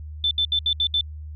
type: tone bursts at uneven times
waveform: sine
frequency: 3532 Hz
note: A7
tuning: 6 cents sharp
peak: -18 dBFS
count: 6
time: 0.24-0.31 / 0.38-0.45 / 0.52-0.59 / 0.66-0.73 / 0.8-0.87 / 0.94-1.01 s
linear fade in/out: 2 ms
effects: added 76 Hz sine -33 dBFS peak until 1.35 s